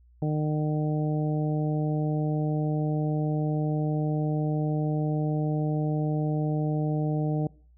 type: harmonic tone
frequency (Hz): 152.2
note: D#3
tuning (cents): -38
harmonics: 1 / 2 / 3 / 4 / 5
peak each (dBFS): -25 / -31 / -35 / -37 / -39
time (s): 0.22-7.47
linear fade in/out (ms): 2
effects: noise-tail reverb RT60 0.5 s tail -24 dB re dry + added 60 Hz sine -54 dBFS peak until 7.77 s